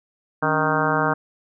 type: harmonic tone with a mistuned harmonic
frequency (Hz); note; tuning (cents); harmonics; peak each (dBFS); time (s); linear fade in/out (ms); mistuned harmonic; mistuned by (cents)
155.56; D#3; 0; 1 / 2 / 3 / 4 / 5 / 6 / 7 / 8 / 9 / 10; -27 / -27 / -27 / -27 / -27 / -27 / -27 / -27 / -27 / -27; 0.42-1.14; 10; 2; -140
effects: none